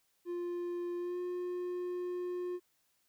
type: tone with pitch glide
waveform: triangle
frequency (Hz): 350.1 to 357.5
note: F4 to F4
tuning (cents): +4 to +41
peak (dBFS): -33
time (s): 0.25-2.6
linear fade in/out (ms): 50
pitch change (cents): +37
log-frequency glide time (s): 0.98-1.19
effects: white hiss -75 dBFS RMS until 3.08 s